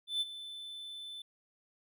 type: tone with ADSR envelope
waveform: triangle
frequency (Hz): 3521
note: A7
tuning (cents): 0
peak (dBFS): -27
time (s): 0.07-1.22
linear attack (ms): 140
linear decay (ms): 30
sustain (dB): -14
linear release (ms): 4
effects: none